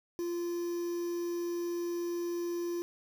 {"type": "tone with quantisation", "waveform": "triangle", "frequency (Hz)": 345.9, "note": "F4", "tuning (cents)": -17, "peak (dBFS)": -30, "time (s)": [0.19, 2.82], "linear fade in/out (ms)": 0, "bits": 8, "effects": []}